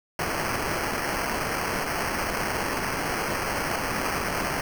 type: noise with sample-and-hold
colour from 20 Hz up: white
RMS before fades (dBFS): -28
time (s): 0.19-4.61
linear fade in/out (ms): 2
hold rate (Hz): 3675
effects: none